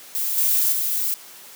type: noise with level steps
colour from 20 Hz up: violet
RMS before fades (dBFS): -24 / -19 / -23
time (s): 0.15-1.14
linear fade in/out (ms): 0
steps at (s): 0.37 / 0.72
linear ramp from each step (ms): 10
effects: white hiss -43 dBFS RMS until 1.55 s + high-pass 200 Hz 12 dB/octave